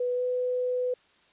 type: tone with pitch glide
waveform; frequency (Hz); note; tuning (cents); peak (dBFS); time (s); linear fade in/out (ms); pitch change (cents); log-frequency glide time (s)
sine; 493.9 to 499.6; B4 to B4; 0 to +20; -25; 0-0.94; 5; +20; 0.14-0.23
effects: white hiss -62 dBFS RMS until 1.32 s + resampled to 8000 Hz